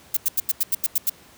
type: noise bursts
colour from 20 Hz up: violet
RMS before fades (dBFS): -20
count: 9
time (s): 0.14-1.097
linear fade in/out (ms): 5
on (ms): 29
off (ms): 87
effects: pink hiss -50 dBFS RMS until 1.37 s + high-pass 80 Hz 12 dB/octave